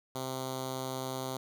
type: tone with notch filter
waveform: 5% pulse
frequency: 130.81 Hz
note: C3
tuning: in tune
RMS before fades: -37 dBFS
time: 0.15-1.37 s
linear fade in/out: 2 ms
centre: 1700 Hz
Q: 0.98
effects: none